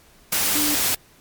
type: tone in noise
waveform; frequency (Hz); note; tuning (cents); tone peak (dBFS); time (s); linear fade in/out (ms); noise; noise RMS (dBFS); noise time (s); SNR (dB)
sine; 296.4; D4; +16; -24; 0.55-0.75; 5; white; -21; 0.32-0.95; -6
effects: pink hiss -53 dBFS RMS until 1.2 s + MP3 96 kbps